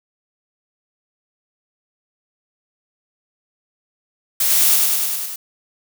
blue noise with echo, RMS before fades -17 dBFS, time 4.4-4.76 s, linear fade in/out 5 ms, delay 100 ms, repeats 6, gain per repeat -2 dB, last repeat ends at 5.36 s, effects none

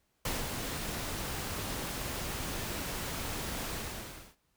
pink noise with ADSR envelope, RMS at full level -33 dBFS, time 0.25-4.36 s, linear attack 4 ms, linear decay 180 ms, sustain -4 dB, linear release 650 ms, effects pink hiss -75 dBFS RMS until 4.56 s

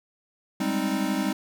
square chord, Ab major seventh, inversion third, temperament equal, 196 / 207.7 / 261.6 / 311.1 Hz, G3 / Ab3 / C4 / Eb4, 0 / 0 / 0 / 0 cents, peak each -30 / -32 / -30 / -30 dBFS, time 0.6-1.33 s, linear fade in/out 5 ms, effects none

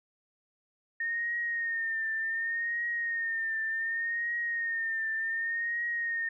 sine tone with vibrato, 1835 Hz, A#6, 28 cents flat, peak -29 dBFS, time 1-6.29 s, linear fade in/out 5 ms, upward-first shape triangle, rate 0.67 Hz, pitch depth 55 cents each way, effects none

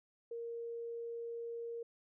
sine tone, 466.2 Hz, A#4, in tune, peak -40 dBFS, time 0.31-1.83 s, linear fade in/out 5 ms, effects none

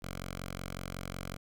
5% pulse tone with notch filter, 45.43 Hz, F#1, 31 cents flat, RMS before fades -41 dBFS, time 0.02-1.37 s, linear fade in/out 10 ms, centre 360 Hz, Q 0.96, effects none

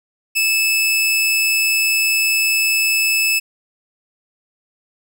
sawtooth tone, 2615 Hz, E7, 15 cents flat, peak -11 dBFS, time 0.35-3.4 s, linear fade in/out 20 ms, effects none

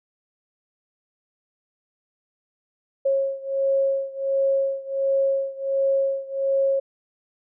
sine beating tone pair, 544 / 545.4 Hz, C#5 / C#5, -33 / -28 cents, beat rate 1.4 Hz, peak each -22 / -24 dBFS, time 3.05-6.8 s, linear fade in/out 10 ms, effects none

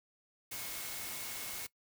sine tone in noise, 2178 Hz, C#7, 31 cents flat, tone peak -52 dBFS, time 0.51-1.67 s, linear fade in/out 10 ms, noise white, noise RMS -42 dBFS, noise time 0.51-1.67 s, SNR -13 dB, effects noise-tail reverb RT60 0.1 s tail -20 dB re dry

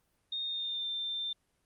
sine tone with pitch glide, 3685 to 3580 Hz, A#7 to A7, -21 to +29 cents, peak -33 dBFS, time 0.32-1.33 s, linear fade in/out 5 ms, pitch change -50 cents, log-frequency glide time 0.43-0.88 s, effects pink hiss -75 dBFS RMS until 1.65 s + Opus 32 kbps

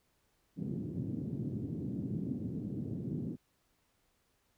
pink band-pass noise, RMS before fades -38 dBFS, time 0.56-3.37 s, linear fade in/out 50 ms, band 120 to 300 Hz, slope 24 dB/octave, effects pink hiss -75 dBFS RMS until 4.57 s

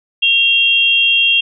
sine tone pair together, 2754 / 3235 Hz, F7 / G#7, -25 / -46 cents, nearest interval minor third, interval 279 cents, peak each -12 dBFS, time 0.22-1.41 s, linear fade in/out 10 ms, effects none

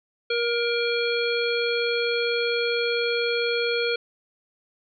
harmonic tone with a mistuned harmonic, 472.2 Hz, A#4, 22 cents sharp, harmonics 1 / 3 / 5 / 7 / 9, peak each -24 / -30 / -29 / -32 / -32 dBFS, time 0.3-3.96 s, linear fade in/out 5 ms, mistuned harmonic 9, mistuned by +20 cents, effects none

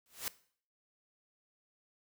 white noise with exponential growth, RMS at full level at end -34 dBFS, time 0.06-0.28 s, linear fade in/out 0 ms, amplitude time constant 46 ms, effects noise-tail reverb RT60 0.5 s tail -18 dB re dry

